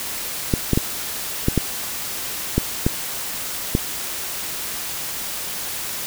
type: clicks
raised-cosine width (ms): 3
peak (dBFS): -3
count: 8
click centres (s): 0.538 / 0.733 / 0.775 / 1.484 / 1.577 / 2.58 / 2.865 / 3.751
effects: white hiss -28 dBFS RMS until 6.06 s